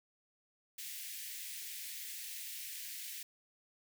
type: high-pass noise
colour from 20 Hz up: white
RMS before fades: -45 dBFS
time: 0.78-3.23 s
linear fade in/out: 5 ms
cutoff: 1800 Hz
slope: 48 dB/octave
effects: none